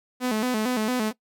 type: tone with vibrato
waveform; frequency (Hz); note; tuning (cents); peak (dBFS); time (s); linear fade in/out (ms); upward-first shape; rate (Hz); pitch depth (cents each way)
sawtooth; 233.1; A#3; 0; -19; 0.2-1.13; 50; square; 4.4; 130
effects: noise-tail reverb RT60 0.1 s tail -21 dB re dry

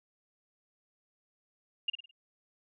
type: tone with echo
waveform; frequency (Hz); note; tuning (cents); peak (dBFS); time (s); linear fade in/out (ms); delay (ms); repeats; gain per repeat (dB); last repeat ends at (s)
sine; 2823; F7; +18; -26; 1.88-1.9; 5; 53; 4; -8; 2.112
effects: none

